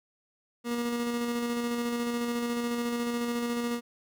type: tone with tremolo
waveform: 30% pulse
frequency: 238 Hz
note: A#3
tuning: 36 cents sharp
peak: -25 dBFS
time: 0.64-3.81 s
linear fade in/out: 50 ms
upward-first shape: square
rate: 14 Hz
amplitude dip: 25%
effects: none